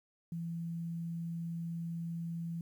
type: tone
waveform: sine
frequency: 167.7 Hz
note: E3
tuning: 30 cents sharp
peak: -36 dBFS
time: 0.32-2.61 s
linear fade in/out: 2 ms
effects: 11-bit